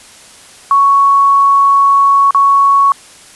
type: tone with dropouts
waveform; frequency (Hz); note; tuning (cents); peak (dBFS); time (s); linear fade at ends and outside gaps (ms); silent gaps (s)
sine; 1112; C#6; +5; -5; 0.71-2.92; 1; 2.308-2.347
effects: white hiss -38 dBFS RMS until 3.35 s + resampled to 24000 Hz